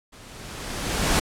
pink noise with level ramp, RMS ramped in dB -47 to -19 dBFS, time 0.12-1.2 s, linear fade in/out 10 ms, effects low-pass 10000 Hz 12 dB/octave

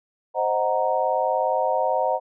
sine chord, C half-diminished seventh, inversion none, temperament equal, 523.3 / 622.3 / 740 / 932.3 Hz, C5 / Eb5 / Gb5 / Bb5, 0 / 0 / 0 / 0 cents, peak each -25 dBFS, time 0.34-2.2 s, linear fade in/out 50 ms, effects none

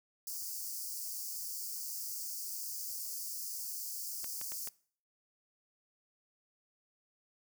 white high-pass noise, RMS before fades -41 dBFS, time 0.27-4.69 s, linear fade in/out 2 ms, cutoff 4600 Hz, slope 96 dB/octave
clicks, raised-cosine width 0.3 ms, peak -30 dBFS, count 4, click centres 4.244 / 4.414 / 4.52 / 4.674 s
effects noise-tail reverb RT60 0.5 s tail -22 dB re dry

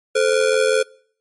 square ring-modulated tone, 480 Hz, B4, 49 cents flat, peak -12 dBFS, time 0.15-0.83 s, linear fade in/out 10 ms, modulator 42.6 Hz, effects noise-tail reverb RT60 0.6 s tail -25 dB re dry + MP3 48 kbps

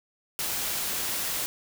white noise, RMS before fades -30 dBFS, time 0.39-1.46 s, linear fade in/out 0 ms, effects none

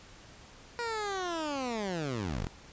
15% pulse linear sweep, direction down, 480.9 to 34.65 Hz, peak -26 dBFS, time 0.79-2.47 s, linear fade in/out 0 ms, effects pink hiss -53 dBFS RMS until 2.72 s + resampled to 16000 Hz

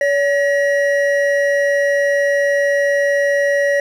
triangle tone pair together, 567.8 / 1910 Hz, C#5 / A#6, +41 / +42 cents, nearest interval octave + major sixth, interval 2101 cents, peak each -12 / -17 dBFS, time 0.01-3.8 s, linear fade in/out 2 ms, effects none

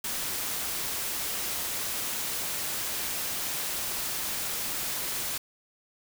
white noise, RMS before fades -32 dBFS, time 0.04-5.38 s, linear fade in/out 5 ms, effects none

